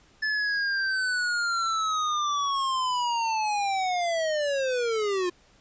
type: linear sweep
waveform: square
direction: down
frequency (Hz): 1739 to 349.2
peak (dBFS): -25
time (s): 0.22-5.3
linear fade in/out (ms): 10
effects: pink hiss -59 dBFS RMS until 5.6 s + resampled to 16000 Hz